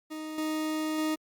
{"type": "tone with level steps", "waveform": "40% pulse", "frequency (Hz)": 311.1, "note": "D#4", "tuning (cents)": 0, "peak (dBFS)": [-35, -28, -26], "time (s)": [0.1, 1.16], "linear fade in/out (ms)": 20, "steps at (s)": [0.38, 0.98], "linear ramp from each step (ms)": 2, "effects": ["Opus 48 kbps"]}